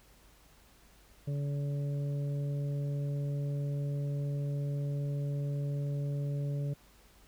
harmonic tone, 142.7 Hz, D3, 49 cents flat, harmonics 1 / 2 / 3 / 4, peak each -31 / -47 / -47 / -47 dBFS, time 1.27-6.74 s, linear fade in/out 10 ms, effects added 50 Hz sine -62 dBFS peak until 7.27 s + pink hiss -62 dBFS RMS until 7.27 s

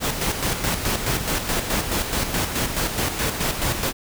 pink noise with tremolo, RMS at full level -22 dBFS, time 0-3.93 s, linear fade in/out 50 ms, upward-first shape square, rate 4.7 Hz, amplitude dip 50%, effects none

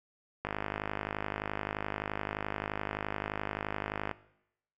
click train, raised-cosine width 0.5 ms, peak -18 dBFS, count 190, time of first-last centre 0.45-4.113 s, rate 51.6 Hz, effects noise-tail reverb RT60 0.8 s tail -18 dB re dry

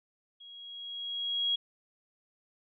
sine tone with level ramp, 3300 Hz, G#7, 12 cents flat, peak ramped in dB -48 to -25 dBFS, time 0.4-1.56 s, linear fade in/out 10 ms, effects none

